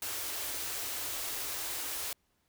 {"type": "band-stop noise", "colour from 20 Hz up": "white", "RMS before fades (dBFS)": -37, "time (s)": [0.02, 2.13], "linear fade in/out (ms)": 2, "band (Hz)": [120, 260], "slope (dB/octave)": 96, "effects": ["pink hiss -75 dBFS RMS until 2.48 s"]}